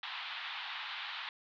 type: band-pass noise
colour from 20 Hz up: white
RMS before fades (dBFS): -42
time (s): 0.03-1.29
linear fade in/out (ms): 2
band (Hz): 800 to 3900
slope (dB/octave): 48
effects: none